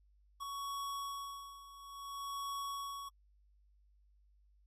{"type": "tone with tremolo", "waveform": "square", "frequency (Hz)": 1117, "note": "C#6", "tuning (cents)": 13, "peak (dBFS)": -39, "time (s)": [0.4, 3.09], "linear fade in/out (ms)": 10, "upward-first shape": "sine", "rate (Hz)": 0.58, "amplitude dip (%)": 80, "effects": ["added 50 Hz sine -65 dBFS peak until 4.66 s", "AAC 48 kbps"]}